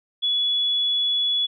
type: tone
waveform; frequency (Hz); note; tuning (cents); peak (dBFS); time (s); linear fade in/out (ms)
sine; 3400; G#7; +40; -19; 0.22-1.47; 20
effects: none